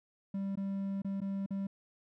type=tone with dropouts; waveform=triangle; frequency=196 Hz; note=G3; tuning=in tune; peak=-31 dBFS; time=0.34-1.67 s; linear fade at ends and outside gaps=5 ms; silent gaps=0.556-0.572 / 1.02-1.046 / 1.205-1.215 / 1.462-1.506 s; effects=none